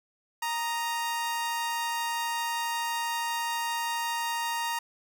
sawtooth tone pair together, 932.3 / 1241.3 Hz, A#5 / D#6, 0 / -4 cents, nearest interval perfect fourth, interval 496 cents, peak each -25 / -37 dBFS, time 0.42-4.79 s, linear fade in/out 5 ms, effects none

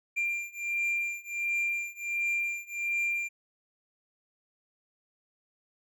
triangle beating tone pair, 2381 / 2382.4 Hz, D7 / D7, +23 / +24 cents, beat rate 1.4 Hz, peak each -31 / -30 dBFS, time 0.16-3.29 s, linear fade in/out 20 ms, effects none

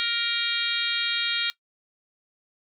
harmonic tone with a mistuned harmonic, 468.7 Hz, A#4, 9 cents sharp, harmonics 3 / 4 / 5 / 6 / 7 / 8 / 9, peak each -32 / -35 / -32 / -35 / -29 / -30 / -32 dBFS, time 0-1.5 s, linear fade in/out 0 ms, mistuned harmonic 7, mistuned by -17 cents, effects noise-tail reverb RT60 0.1 s tail -19 dB re dry

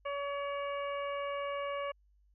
harmonic tone, 566 Hz, C#5, 36 cents sharp, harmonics 1 / 2 / 3 / 4 / 5, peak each -36 / -39 / -49 / -46 / -49 dBFS, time 0.05-1.92 s, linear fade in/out 10 ms, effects added 50 Hz sine -64 dBFS peak until 2.34 s

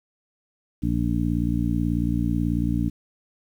harmonic tone, 58.27 Hz, A#1, in tune, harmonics 1 / 2 / 3 / 4 / 5, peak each -27 / -27 / -27 / -27 / -27 dBFS, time 0.82-2.9 s, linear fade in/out 20 ms, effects 9-bit

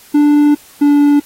triangle tone pair in turn, 293.7 / 289.3 Hz, D4 / D4, 0 / -26 cents, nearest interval unison, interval 26 cents, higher first, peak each -4 dBFS, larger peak neither, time 0.14-0.55 / 0.81-1.2 s, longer first, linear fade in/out 10 ms, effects white hiss -42 dBFS RMS until 1.25 s + AAC 48 kbps

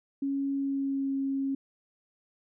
sine tone with pitch glide, 276.3 to 272.2 Hz, C#4 to C#4, -6 to -31 cents, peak -27 dBFS, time 0.22-1.55 s, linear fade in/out 5 ms, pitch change -25 cents, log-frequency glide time 0.54-1.14 s, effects none

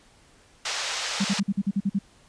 white band-pass noise, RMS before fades -30 dBFS, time 0.65-1.4 s, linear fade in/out 5 ms, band 530 to 6400 Hz, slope 24 dB/octave
sine tone bursts, 197.8 Hz, G3, 16 cents sharp, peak -20 dBFS, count 9, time 1.2-1.99 s, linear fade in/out 10 ms, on 46 ms, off 47 ms
effects pink hiss -57 dBFS RMS until 2.28 s + resampled to 22050 Hz

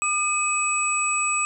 sine tone cluster, 1212 / 2543 / 7900 Hz, D#6 / D#7 / B8, -46 / +37 / 0 cents, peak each -25 dBFS, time 0.02-1.45 s, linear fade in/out 0 ms, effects none

